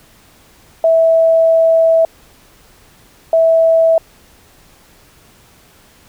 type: tone bursts at uneven times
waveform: sine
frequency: 654 Hz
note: E5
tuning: 14 cents flat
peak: -7 dBFS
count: 2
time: 0.84-2.05 / 3.33-3.98 s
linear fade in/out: 2 ms
effects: pink hiss -47 dBFS RMS until 6.08 s